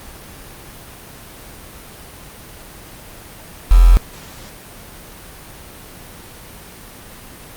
sine tone with quantisation, 42.96 Hz, F1, 28 cents flat, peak -4 dBFS, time 3.71-3.97 s, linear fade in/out 0 ms, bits 4, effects pink hiss -37 dBFS RMS until 7.56 s + Opus 32 kbps

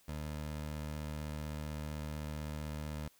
20% pulse tone, 75.8 Hz, D#2, 45 cents flat, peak -34 dBFS, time 0.08-3.08 s, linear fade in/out 5 ms, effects white hiss -67 dBFS RMS until 3.19 s

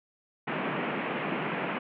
pink band-pass noise, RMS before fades -32 dBFS, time 0.47-1.79 s, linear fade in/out 10 ms, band 150 to 2800 Hz, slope 48 dB/octave, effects none

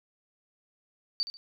sine tone with echo, 4600 Hz, D8, 37 cents flat, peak -25 dBFS, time 1.2-1.23 s, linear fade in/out 0 ms, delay 70 ms, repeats 2, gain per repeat -11 dB, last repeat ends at 1.37 s, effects none

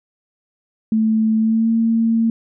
sine tone with pitch glide, 220 to 227.2 Hz, A3 to A#3, 0 to -44 cents, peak -13 dBFS, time 0.92-2.3 s, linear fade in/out 2 ms, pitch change +56 cents, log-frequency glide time 1.38-1.71 s, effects none

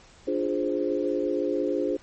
sine chord, D half-diminished seventh, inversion none, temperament equal, 293.7 / 349.2 / 415.3 / 523.3 Hz, D4 / F4 / Ab4 / C5, 0 / 0 / 0 / 0 cents, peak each -29 dBFS, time 0.27-1.97 s, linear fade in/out 10 ms, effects pink hiss -53 dBFS RMS until 2.02 s + MP3 32 kbps

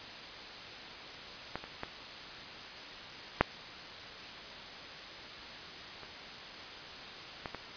clicks, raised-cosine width 0.5 ms, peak -20 / -28 / -21 / -6 / -30 / -22 / -24 dBFS, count 7, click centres 1.556 / 1.64 / 1.834 / 3.41 / 6.033 / 7.458 / 7.547 s, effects white hiss -45 dBFS RMS until 7.76 s + resampled to 11025 Hz

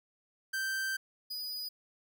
45% pulse tone pair in turn, 1562 / 4946 Hz, G6 / D#8, -7 / -11 cents, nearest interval octave + minor sixth, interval 1996 cents, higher second, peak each -32 / -36 dBFS, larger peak first, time 0.53-0.97 / 1.3-1.69 s, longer first, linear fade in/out 10 ms, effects none

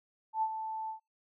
sine tone with ADSR envelope, 880 Hz, A5, in tune, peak -26 dBFS, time 0.33-1 s, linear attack 91 ms, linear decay 61 ms, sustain -9 dB, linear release 110 ms, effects noise-tail reverb RT60 0.2 s tail -26 dB re dry

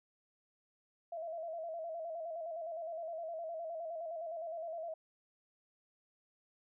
sine tone with vibrato, 659.3 Hz, E5, in tune, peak -39 dBFS, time 1.12-4.94 s, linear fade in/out 5 ms, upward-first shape square, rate 9.7 Hz, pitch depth 58 cents each way, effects none

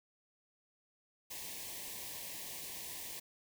white band-stop noise, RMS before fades -45 dBFS, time 1.3-3.2 s, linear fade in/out 10 ms, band 1100 to 1700 Hz, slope 96 dB/octave, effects none

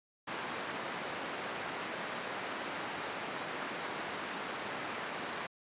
white band-pass noise, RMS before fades -40 dBFS, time 0.27-5.47 s, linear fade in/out 10 ms, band 180 to 1800 Hz, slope 12 dB/octave, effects resampled to 8000 Hz

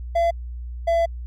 triangle tone pair in turn, 678 / 671.8 Hz, E5 / E5, +49 / +33 cents, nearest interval unison, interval 16 cents, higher first, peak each -14 dBFS, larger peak neither, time 0.15-0.31 / 0.87-1.06 s, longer second, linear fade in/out 10 ms, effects added 60 Hz sine -29 dBFS peak until 1.26 s + MP3 96 kbps

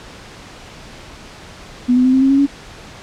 sine tone with pitch steps, 246.9 / 252.2 / 257.7 / 263.2 / 268.9 / 274.7 / 280.7 Hz, B3 / B3 / C4 / C4 / C4 / C#4 / C#4, 0 / +36 / -26 / +10 / +47 / -16 / +22 cents, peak -9 dBFS, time 1.88-2.468 s, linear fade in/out 20 ms, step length 84 ms, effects pink hiss -37 dBFS RMS until 3.02 s + low-pass 6000 Hz 12 dB/octave

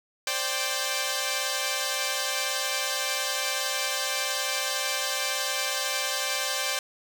5% pulse chord, C suspended second, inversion none, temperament equal with one note detuned, 526.3 / 587.3 / 784 Hz, C5 / D5 / G5, +10 / 0 / 0 cents, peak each -19 / -19 / -20 dBFS, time 0.27-6.79 s, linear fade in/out 2 ms, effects none

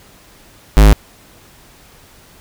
square tone, 51.91 Hz, G#1, in tune, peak -4 dBFS, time 0.77-0.93 s, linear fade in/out 0 ms, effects pink hiss -45 dBFS RMS until 2.4 s

